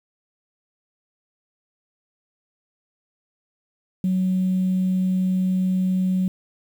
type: tone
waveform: sine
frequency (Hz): 185.8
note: F#3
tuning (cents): +7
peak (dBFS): -17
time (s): 4.04-6.28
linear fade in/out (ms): 2
effects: tanh soft clip ceiling -14 dBFS + 8-bit

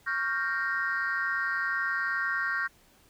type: chord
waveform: sine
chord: G half-diminished seventh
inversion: second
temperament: equal with one note detuned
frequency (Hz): 1108.7 / 1396.9 / 1568 / 1858.2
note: Db6 / F6 / G6 / Bb6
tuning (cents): 0 / 0 / 0 / -6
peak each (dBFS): -35 / -32 / -30 / -31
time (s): 0.06-2.68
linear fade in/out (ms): 20
effects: tanh soft clip ceiling -20 dBFS + pink hiss -61 dBFS RMS until 3.09 s

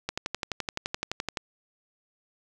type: click train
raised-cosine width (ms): 0.2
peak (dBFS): -12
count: 16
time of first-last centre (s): 0.09-1.372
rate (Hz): 11.7
effects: none

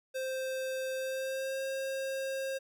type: tone with pitch glide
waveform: square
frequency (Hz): 523.3 to 535.8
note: C5 to C5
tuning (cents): 0 to +41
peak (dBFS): -34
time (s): 0.14-2.59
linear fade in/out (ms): 20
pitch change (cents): +41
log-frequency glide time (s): 0.95-1.63
effects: none

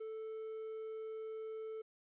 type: tone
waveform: triangle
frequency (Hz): 440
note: A4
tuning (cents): 0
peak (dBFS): -40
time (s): 0-1.82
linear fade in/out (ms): 10
effects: resampled to 8000 Hz + 13-bit

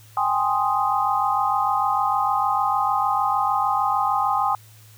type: chord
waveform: sine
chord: Ab major seventh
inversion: third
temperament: equal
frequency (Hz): 784 / 830.6 / 1046.5 / 1244.5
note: G5 / Ab5 / C6 / Eb6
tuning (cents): 0 / 0 / 0 / 0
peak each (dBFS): -24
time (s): 0.17-4.55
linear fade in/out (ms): 2
effects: added 108 Hz sine -47 dBFS peak until 4.97 s + white hiss -52 dBFS RMS until 4.97 s

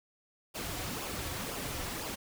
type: noise with flanger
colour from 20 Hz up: pink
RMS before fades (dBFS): -38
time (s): 0.54-2.16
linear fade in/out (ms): 20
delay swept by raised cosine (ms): 0.49 to 4.99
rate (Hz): 2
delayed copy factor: -0.55
effects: none

